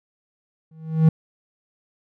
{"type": "tone with exponential growth", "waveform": "triangle", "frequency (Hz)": 159.4, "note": "D#3", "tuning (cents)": 42, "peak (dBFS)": -6, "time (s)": [0.71, 1.09], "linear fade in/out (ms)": 5, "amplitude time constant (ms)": 81, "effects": []}